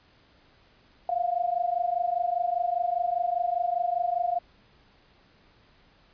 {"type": "tone pair together", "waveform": "sine", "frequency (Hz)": [691, 716], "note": ["F5", "F5"], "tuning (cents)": [-19, 43], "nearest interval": "minor second", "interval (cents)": 62, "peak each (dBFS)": -27, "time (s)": [1.09, 4.39], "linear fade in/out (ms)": 2, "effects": ["pink hiss -60 dBFS RMS until 6.13 s", "resampled to 11025 Hz"]}